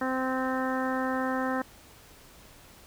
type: harmonic tone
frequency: 259.8 Hz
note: C4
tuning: 12 cents flat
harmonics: 1 / 2 / 3 / 4 / 5 / 6 / 7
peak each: -30 / -33 / -35 / -36 / -37 / -38 / -38 dBFS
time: 0.01-1.62 s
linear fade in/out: 5 ms
effects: pink hiss -53 dBFS RMS until 2.86 s